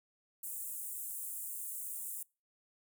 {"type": "high-pass noise", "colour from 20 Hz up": "pink", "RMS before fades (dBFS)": -42, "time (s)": [0.43, 2.23], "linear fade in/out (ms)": 5, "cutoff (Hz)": 8000, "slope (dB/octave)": 48, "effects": ["noise-tail reverb RT60 0.3 s tail -25 dB re dry"]}